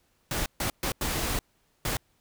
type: noise bursts at uneven times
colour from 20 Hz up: pink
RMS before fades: -29 dBFS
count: 5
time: 0.31-0.46 / 0.6-0.7 / 0.83-0.92 / 1.01-1.39 / 1.85-1.97 s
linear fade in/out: 2 ms
effects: pink hiss -69 dBFS RMS until 2.2 s